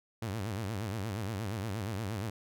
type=tone with vibrato; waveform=sawtooth; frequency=104.3 Hz; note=G#2; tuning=8 cents sharp; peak=-30 dBFS; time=0.22-2.3 s; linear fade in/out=5 ms; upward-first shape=sine; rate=8.5 Hz; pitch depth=190 cents each way; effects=none